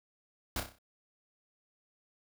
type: noise with echo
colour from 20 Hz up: pink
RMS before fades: -34 dBFS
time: 0.56-0.6 s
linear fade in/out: 2 ms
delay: 31 ms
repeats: 6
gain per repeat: -6 dB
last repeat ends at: 0.786 s
effects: none